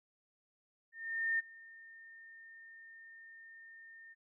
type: tone with ADSR envelope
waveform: sine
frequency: 1818 Hz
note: A#6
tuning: 44 cents flat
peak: -29 dBFS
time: 0.92-4.15 s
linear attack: 470 ms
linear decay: 19 ms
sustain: -23 dB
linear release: 31 ms
effects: none